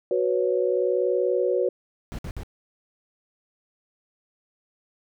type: chord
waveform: sine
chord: F# suspended fourth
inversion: none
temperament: equal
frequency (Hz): 370 / 493.9 / 554.4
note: F#4 / B4 / C#5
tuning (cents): 0 / 0 / 0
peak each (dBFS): -24 / -24 / -26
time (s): 0.11-1.69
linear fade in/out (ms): 2
type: noise bursts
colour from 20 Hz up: brown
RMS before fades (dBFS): -33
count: 3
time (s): 2.12-2.433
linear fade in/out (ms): 0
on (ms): 67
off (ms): 56
effects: none